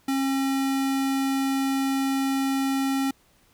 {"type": "tone", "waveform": "square", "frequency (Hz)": 270, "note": "C#4", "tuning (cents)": -45, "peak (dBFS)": -23, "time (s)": [0.08, 3.11], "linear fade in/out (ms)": 5, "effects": ["pink hiss -61 dBFS RMS until 3.53 s"]}